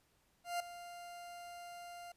40% pulse tone with ADSR envelope, 698.5 Hz, F5, in tune, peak -33 dBFS, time 0.44-2.12 s, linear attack 160 ms, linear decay 4 ms, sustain -14 dB, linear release 4 ms, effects pink hiss -74 dBFS RMS until 2.16 s + resampled to 32000 Hz

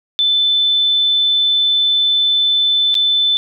sine tone with dropouts, 3520 Hz, A7, in tune, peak -11 dBFS, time 0.19-3.37 s, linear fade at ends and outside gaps 0 ms, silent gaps 2.943-2.952 s, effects none

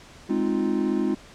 triangle chord, F minor seventh, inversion first, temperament equal, 207.7 / 261.6 / 311.1 / 349.2 Hz, Ab3 / C4 / Eb4 / F4, 0 / 0 / 0 / 0 cents, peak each -25 dBFS, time 0.29-1.15 s, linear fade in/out 10 ms, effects pink hiss -48 dBFS RMS until 1.34 s + low-pass 7000 Hz 12 dB/octave

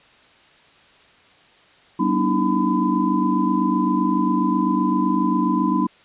sine tone cluster, 190 / 240.4 / 288.9 / 316.5 / 1008 Hz, F#3 / B3 / D4 / D#4 / B5, +46 / -46 / -28 / +30 / +35 cents, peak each -23 dBFS, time 1.99-5.87 s, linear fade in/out 10 ms, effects white hiss -52 dBFS RMS until 6.04 s + resampled to 8000 Hz

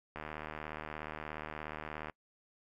click train, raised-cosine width 0.5 ms, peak -26 dBFS, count 150, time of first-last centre 0.16-2.098 s, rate 76.9 Hz, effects noise-tail reverb RT60 0.1 s tail -25 dB re dry

